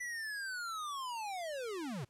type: linear sweep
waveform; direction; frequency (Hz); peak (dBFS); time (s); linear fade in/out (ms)
square; down; 1986 to 110; -39; 0-2.05; 10
effects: pink hiss -73 dBFS RMS until 2.09 s + low-pass 11000 Hz 12 dB/octave